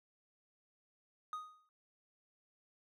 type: tone with exponential decay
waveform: triangle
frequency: 1244.5 Hz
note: D#6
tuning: in tune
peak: -35 dBFS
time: 1.33-1.69 s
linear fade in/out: 1 ms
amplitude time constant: 77 ms
effects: none